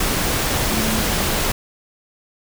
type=tone in noise; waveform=sine; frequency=220 Hz; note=A3; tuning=in tune; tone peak=-23 dBFS; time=0.7-1.02 s; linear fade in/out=5 ms; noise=pink; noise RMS=-20 dBFS; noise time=0-1.52 s; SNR=-6 dB; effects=none